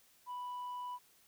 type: tone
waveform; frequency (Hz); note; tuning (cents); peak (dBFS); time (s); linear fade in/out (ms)
sine; 987.8; B5; 0; -37; 0.26-0.99; 50
effects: tanh soft clip ceiling -39 dBFS + white hiss -67 dBFS RMS until 1.27 s